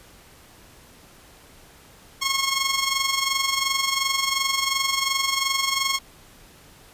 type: tone with amplitude modulation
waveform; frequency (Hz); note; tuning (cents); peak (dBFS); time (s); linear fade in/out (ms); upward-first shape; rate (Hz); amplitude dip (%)
10% pulse; 1086; C#6; -36; -10; 2.21-5.99; 20; sine; 22.8; 60
effects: pink hiss -50 dBFS RMS until 6.93 s + resampled to 32000 Hz